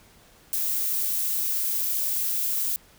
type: noise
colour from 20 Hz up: violet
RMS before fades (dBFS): -26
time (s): 0.53-2.76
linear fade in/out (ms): 0
effects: pink hiss -55 dBFS RMS until 2.98 s